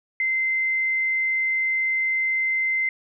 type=tone; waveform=sine; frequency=2074 Hz; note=C7; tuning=16 cents flat; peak=-20 dBFS; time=0.2-2.89 s; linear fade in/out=2 ms; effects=none